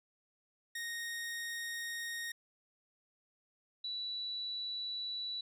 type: tone pair in turn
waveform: sawtooth / sine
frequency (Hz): 1862 / 3945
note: A#6 / B7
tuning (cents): -2 / -3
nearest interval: octave + minor second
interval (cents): 1299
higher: second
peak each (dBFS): -35 / -37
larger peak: first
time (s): 0.75-2.32 / 3.84-5.41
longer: neither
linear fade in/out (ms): 5
effects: resampled to 32000 Hz